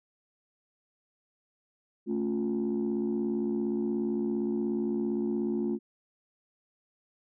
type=chord; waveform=sine; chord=A augmented; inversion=none; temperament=equal with one note detuned; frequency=220 / 277.2 / 353.1 Hz; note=A3 / C#4 / E#4; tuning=0 / 0 / +19 cents; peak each=-29 / -33 / -30 dBFS; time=2.06-5.79 s; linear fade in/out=50 ms; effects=tanh soft clip ceiling -22 dBFS